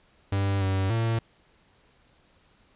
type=tone with pitch steps; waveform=45% pulse; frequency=98.4 / 95.9 / 113.9 Hz; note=G2 / G2 / A#2; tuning=+7 / -37 / -40 cents; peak=-23 dBFS; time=0.32-1.19 s; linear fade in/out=5 ms; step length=290 ms; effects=pink hiss -62 dBFS RMS until 2.75 s + resampled to 8000 Hz